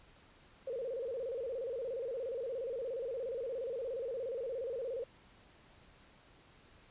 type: tone with vibrato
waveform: sine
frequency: 496.9 Hz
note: B4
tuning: 11 cents sharp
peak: -36 dBFS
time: 0.67-5.04 s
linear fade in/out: 5 ms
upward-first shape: square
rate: 17 Hz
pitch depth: 120 cents each way
effects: pink hiss -62 dBFS RMS until 6.9 s + resampled to 8000 Hz